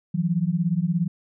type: beating tone pair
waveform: sine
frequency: 163.5 / 180.5 Hz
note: E3 / F#3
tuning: -14 / -43 cents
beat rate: 17 Hz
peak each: -23 dBFS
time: 0.14-1.08 s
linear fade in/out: 10 ms
effects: none